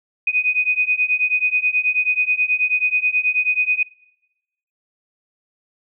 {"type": "beating tone pair", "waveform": "sine", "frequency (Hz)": [2489, 2498.3], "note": ["D#7", "D#7"], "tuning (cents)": [0, 6], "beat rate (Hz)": 9.3, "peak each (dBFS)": -19, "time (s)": [0.27, 3.83], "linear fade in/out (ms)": 5, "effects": ["noise-tail reverb RT60 0.9 s tail -21 dB re dry"]}